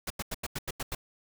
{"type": "noise bursts", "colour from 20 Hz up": "pink", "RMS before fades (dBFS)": -34, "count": 8, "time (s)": [0.07, 0.95], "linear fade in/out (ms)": 5, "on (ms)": 33, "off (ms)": 88, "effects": []}